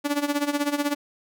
sawtooth tone with tremolo, 289.3 Hz, D4, 26 cents flat, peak -16 dBFS, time 0.04-0.95 s, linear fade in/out 20 ms, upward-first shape sine, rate 16 Hz, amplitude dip 80%, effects none

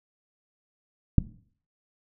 click, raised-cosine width 5 ms, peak -5 dBFS, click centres 1.183 s, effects noise-tail reverb RT60 0.5 s tail -17 dB re dry

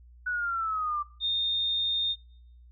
sine exponential sweep, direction down, 1489 to 1174.7 Hz, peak -27 dBFS, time 0.26-1.03 s, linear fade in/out 10 ms
sine tone, 3656 Hz, A#7, 34 cents flat, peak -25 dBFS, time 1.2-2.16 s, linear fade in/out 50 ms
effects noise-tail reverb RT60 0.7 s tail -25 dB re dry + added 60 Hz sine -50 dBFS peak until 2.71 s

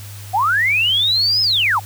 sine linear two-way sweep, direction up then down, 698.5 to 5190 to 698.5 Hz, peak -13 dBFS, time 0.33-1.8 s, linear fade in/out 20 ms, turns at 1.42 s, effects added 101 Hz sine -32 dBFS peak until 1.85 s + white hiss -39 dBFS RMS until 1.85 s

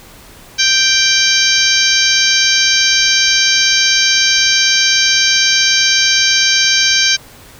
harmonic tone, 784 Hz, G5, in tune, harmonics 2 / 3 / 4 / 5 / 6 / 7 / 8, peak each -17 / -17 / -17 / -17 / -17 / -17 / -17 dBFS, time 0.58-7.17 s, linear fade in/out 20 ms, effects pink hiss -39 dBFS RMS until 7.59 s

